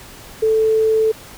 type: tone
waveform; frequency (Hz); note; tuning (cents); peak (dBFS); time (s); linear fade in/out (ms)
sine; 440; A4; 0; -12; 0.42-1.12; 10
effects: pink hiss -39 dBFS RMS until 1.37 s